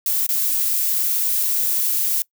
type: noise with dropouts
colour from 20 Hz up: violet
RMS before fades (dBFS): -20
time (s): 0.06-2.22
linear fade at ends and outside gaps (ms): 1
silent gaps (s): 0.265-0.29
effects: noise-tail reverb RT60 0.1 s tail -23 dB re dry